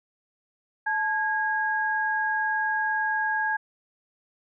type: tone pair together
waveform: sine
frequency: 869 / 1640.5 Hz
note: A5 / G#6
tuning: -22 / -22 cents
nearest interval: major seventh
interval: 1100 cents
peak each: -27 / -25 dBFS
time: 0.86-3.57 s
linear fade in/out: 10 ms
effects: none